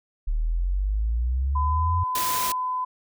sine exponential sweep, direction up, 36.71 to 90 Hz, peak -21 dBFS, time 0.27-2.04 s, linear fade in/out 10 ms
sine tone, 1010 Hz, B5, 39 cents sharp, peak -24 dBFS, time 1.55-2.85 s, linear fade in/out 10 ms
white noise, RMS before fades -28 dBFS, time 2.15-2.52 s, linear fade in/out 2 ms
effects none

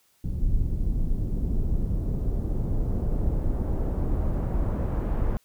brown noise with low-pass filter sweep, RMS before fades -25 dBFS, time 0.24-5.37 s, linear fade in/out 0 ms, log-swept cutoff 210 to 1200 Hz, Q 0.75, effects white hiss -65 dBFS RMS until 5.44 s

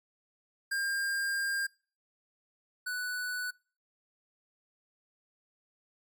square tone pair in turn, 1604 / 1484.4 Hz, G6 / F#6, +39 / +5 cents, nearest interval minor second, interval 134 cents, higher first, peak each -30 / -33 dBFS, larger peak first, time 0.71-1.67 / 2.86-3.51 s, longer first, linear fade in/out 10 ms, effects noise-tail reverb RT60 0.4 s tail -26 dB re dry + MP3 96 kbps

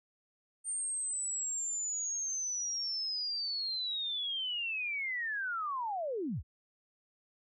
sine linear sweep, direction down, 8830 to 38.34 Hz, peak -33 dBFS, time 0.64-6.43 s, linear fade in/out 50 ms, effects none

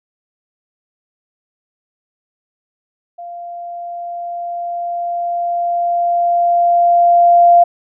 sine tone with level ramp, 694 Hz, F5, 11 cents flat, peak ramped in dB -27 to -4 dBFS, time 3.18-7.64 s, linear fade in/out 10 ms, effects none

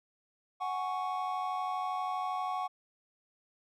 triangle chord, F# suspended second, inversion none, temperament just, 740 / 832.5 / 1110 Hz, F#5 / G#5 / C#6, 0 / +4 / +2 cents, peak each -33 / -38 / -34 dBFS, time 0.6-2.68 s, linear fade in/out 20 ms, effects none

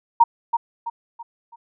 sine tone with echo, 932.3 Hz, A#5, in tune, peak -8 dBFS, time 0.2-0.24 s, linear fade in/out 10 ms, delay 330 ms, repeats 4, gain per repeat -8 dB, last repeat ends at 1.56 s, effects none

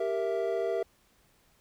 triangle chord, E diminished, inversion first, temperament equal with one note detuned, 392 / 466.2 / 661.2 Hz, G4 / Bb4 / E5, 0 / 0 / +5 cents, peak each -30 dBFS, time 0-0.83 s, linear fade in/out 5 ms, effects pink hiss -66 dBFS RMS until 1.6 s

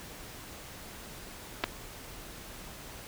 clicks, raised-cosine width 0.3 ms, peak -12 dBFS, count 2, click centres 1.638 / 1.641 s, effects pink hiss -46 dBFS RMS until 3.07 s

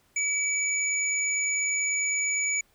sine tone pair together, 2295 / 6884 Hz, D7 / A8, -40 / -39 cents, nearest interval octave + perfect fifth, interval 1901 cents, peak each -27 dBFS, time 0.16-2.61 s, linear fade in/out 5 ms, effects pink hiss -65 dBFS RMS until 2.74 s

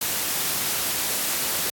white noise, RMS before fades -25 dBFS, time 0.01-1.7 s, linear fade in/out 5 ms, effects high-pass 80 Hz 12 dB/octave + AAC 64 kbps

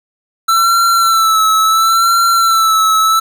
square tone with vibrato, 1332 Hz, E6, 18 cents sharp, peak -9 dBFS, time 0.48-3.2 s, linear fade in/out 10 ms, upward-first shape sine, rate 0.72 Hz, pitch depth 45 cents each way, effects 8-bit

